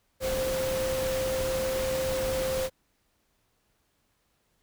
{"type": "tone in noise", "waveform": "sine", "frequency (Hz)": 523.3, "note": "C5", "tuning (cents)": 0, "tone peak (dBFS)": -27, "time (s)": [0.2, 2.7], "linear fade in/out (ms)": 50, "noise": "pink", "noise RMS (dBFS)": -34, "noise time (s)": [0.2, 2.7], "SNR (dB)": 4, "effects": ["pink hiss -72 dBFS RMS until 4.62 s"]}